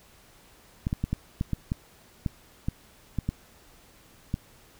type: clicks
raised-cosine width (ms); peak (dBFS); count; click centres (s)
5; -14; 12; 0.869 / 0.929 / 1.04 / 1.13 / 1.411 / 1.533 / 1.719 / 2.262 / 2.685 / 3.187 / 3.29 / 4.341
effects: pink hiss -56 dBFS RMS until 4.79 s